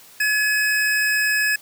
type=tone pair together; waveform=square; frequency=1700 / 2547 Hz; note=G#6 / D#7; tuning=+40 / +40 cents; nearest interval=perfect fifth; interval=700 cents; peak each=-19 / -25 dBFS; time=0.2-1.56 s; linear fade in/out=5 ms; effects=white hiss -47 dBFS RMS until 1.61 s + high-pass 80 Hz 12 dB/octave